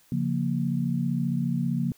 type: chord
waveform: sine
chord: Bb minor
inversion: first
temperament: just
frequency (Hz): 139.85 / 174.81 / 233.1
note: Db3 / F3 / Bb3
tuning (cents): +16 / +2 / 0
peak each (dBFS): -28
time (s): 0.12-1.92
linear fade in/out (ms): 2
effects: white hiss -60 dBFS RMS until 1.97 s